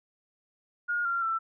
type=tone with pitch steps; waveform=sine; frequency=1428 / 1381 / 1335.5 Hz; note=F6 / F6 / E6; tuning=+38 / -20 / +22 cents; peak=-26 dBFS; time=0.88-1.39 s; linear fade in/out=20 ms; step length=170 ms; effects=none